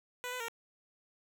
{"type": "tone with pitch steps", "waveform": "10% pulse", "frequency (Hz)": [494.9, 502, 462.2], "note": ["B4", "B4", "A#4"], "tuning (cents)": [4, 28, -15], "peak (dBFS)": -29, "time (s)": [0.24, 0.483], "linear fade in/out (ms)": 0, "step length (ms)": 81, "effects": []}